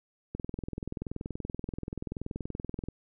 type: click train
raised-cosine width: 3 ms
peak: -22 dBFS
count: 54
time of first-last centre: 0.35-2.886 s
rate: 20.9 Hz
effects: none